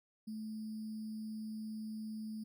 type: tone with sample-and-hold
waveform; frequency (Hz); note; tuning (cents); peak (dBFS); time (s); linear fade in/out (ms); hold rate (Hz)
sine; 217.4; A3; -21; -40; 0.27-2.44; 10; 4900
effects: none